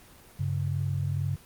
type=tone pair together; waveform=sine; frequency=97.5 / 139.78 Hz; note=G2 / C#3; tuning=-9 / +15 cents; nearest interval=tritone; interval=624 cents; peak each=-29 / -29 dBFS; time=0.39-1.36 s; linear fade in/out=10 ms; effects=pink hiss -53 dBFS RMS until 1.45 s + Opus 24 kbps